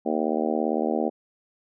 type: harmonic tone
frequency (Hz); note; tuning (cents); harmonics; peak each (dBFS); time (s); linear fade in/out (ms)
77.78; D#2; 0; 3 / 4 / 5 / 6 / 7 / 8 / 9 / 10; -28 / -29 / -30 / -31 / -31 / -32 / -33 / -33; 0.05-1.1; 20
effects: none